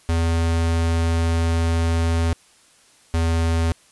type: tone pair in turn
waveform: square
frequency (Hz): 83 / 82.59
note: E2 / E2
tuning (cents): +12 / +4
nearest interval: unison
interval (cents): 8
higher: first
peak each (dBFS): -18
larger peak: neither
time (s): 0.09-2.33 / 3.14-3.72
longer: first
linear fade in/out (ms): 0
effects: white hiss -54 dBFS RMS until 3.91 s + resampled to 24000 Hz